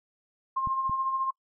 sine tone with tremolo, 1062 Hz, C6, 25 cents sharp, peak -24 dBFS, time 0.56-1.31 s, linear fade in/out 10 ms, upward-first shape sine, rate 14 Hz, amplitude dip 45%
clicks, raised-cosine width 5 ms, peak -25 dBFS, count 2, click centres 0.673 / 0.896 s
effects noise-tail reverb RT60 0.1 s tail -26 dB re dry

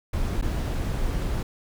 brown noise with dropouts, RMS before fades -26 dBFS, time 0.13-1.43 s, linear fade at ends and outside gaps 5 ms, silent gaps 0.414-0.423 s, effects none

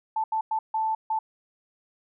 sine tone bursts at uneven times, 880 Hz, A5, in tune, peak -23 dBFS, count 5, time 0.16-0.24 / 0.32-0.41 / 0.51-0.59 / 0.74-0.95 / 1.1-1.19 s, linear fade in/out 5 ms, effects none

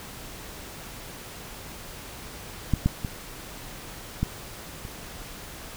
clicks, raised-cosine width 5 ms, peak -8 / -8 / -16 / -11 / -26 dBFS, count 5, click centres 2.737 / 2.86 / 3.048 / 4.23 / 4.851 s, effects pink hiss -41 dBFS RMS until 5.76 s

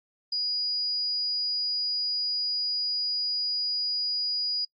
sine tone, 4900 Hz, D#8, 27 cents flat, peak -26 dBFS, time 0.32-4.65 s, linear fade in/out 5 ms, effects noise-tail reverb RT60 0.1 s tail -26 dB re dry + AAC 48 kbps

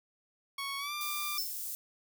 15% pulse tone with pitch glide, 1108.7 to 1188.3 Hz, C#6 to D6, 0 to +20 cents, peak -29 dBFS, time 0.58-1.38 s, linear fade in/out 5 ms, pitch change +120 cents, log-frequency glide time 0.78-0.93 s
white high-pass noise, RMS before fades -39 dBFS, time 1.01-1.75 s, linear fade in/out 0 ms, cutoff 8000 Hz, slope 12 dB/octave
square tone with exponential decay, 5310 Hz, E8, 12 cents sharp, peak -29 dBFS, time 1.38-1.61 s, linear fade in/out 2 ms, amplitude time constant 48 ms
effects none

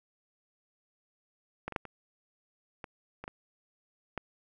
clicks, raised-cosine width 0.5 ms, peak -20 / -25 / -15 / -28 / -25 / -26 / -24 / -19 dBFS, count 8, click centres 1.68 / 1.723 / 1.762 / 1.853 / 2.842 / 3.24 / 3.279 / 4.177 s, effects none

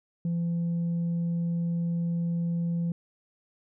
sine tone with tanh clipping, 170 Hz, F3, 46 cents flat, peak -26 dBFS, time 0.25-2.92 s, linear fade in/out 2 ms, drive 1 dB, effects none

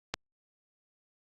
click, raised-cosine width 0.2 ms, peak -12 dBFS, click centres 0.14 s, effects Opus 48 kbps

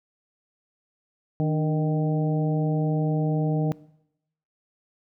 harmonic tone with a mistuned harmonic, 155.56 Hz, D#3, in tune, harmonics 1 / 2 / 3 / 4 / 5, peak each -22 / -28 / -32 / -34 / -36 dBFS, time 1.4-3.72 s, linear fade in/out 0 ms, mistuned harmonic 2, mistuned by -64 cents, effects noise-tail reverb RT60 0.8 s tail -21 dB re dry

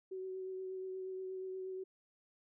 sine tone with vibrato, 375.9 Hz, F#4, 27 cents sharp, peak -40 dBFS, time 0.11-1.84 s, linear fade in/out 10 ms, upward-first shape triangle, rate 8.4 Hz, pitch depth 18 cents each way, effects none

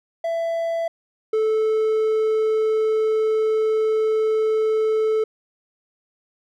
triangle tone pair in turn, 666 / 437 Hz, E5 / A4, +18 / -12 cents, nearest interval perfect fifth, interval 730 cents, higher first, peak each -19 / -15 dBFS, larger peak second, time 0.24-0.88 / 1.33-5.24 s, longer second, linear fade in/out 5 ms, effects none

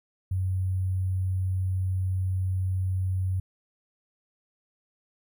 sine tone with sample-and-hold, 93.4 Hz, F#2, 17 cents sharp, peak -24 dBFS, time 0.31-3.4 s, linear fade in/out 5 ms, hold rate 11025 Hz, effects none

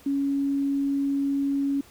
sine tone, 278.4 Hz, C#4, 8 cents sharp, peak -22 dBFS, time 0.06-1.81 s, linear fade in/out 5 ms, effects pink hiss -53 dBFS RMS until 1.9 s

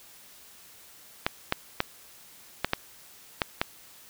clicks, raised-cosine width 0.3 ms, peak -7 dBFS, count 7, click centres 1.265 / 1.524 / 1.804 / 2.646 / 2.734 / 3.418 / 3.615 s, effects white hiss -52 dBFS RMS until 4.09 s

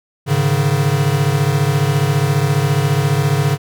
square chord, Ab suspended fourth, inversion none, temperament equal with one note detuned, 103.83 / 138.59 / 153.24 Hz, Ab2 / Db3 / Eb3, 0 / 0 / -26 cents, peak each -22 / -16 / -19 dBFS, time 0.26-3.58 s, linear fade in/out 50 ms, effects none

